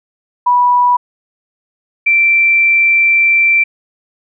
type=tone pair in turn; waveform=sine; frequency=980 / 2346 Hz; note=B5 / D7; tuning=-14 / -2 cents; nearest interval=octave + minor third; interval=1512 cents; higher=second; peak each=-7 dBFS; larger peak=neither; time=0.46-0.97 / 2.06-3.64 s; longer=second; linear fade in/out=10 ms; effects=none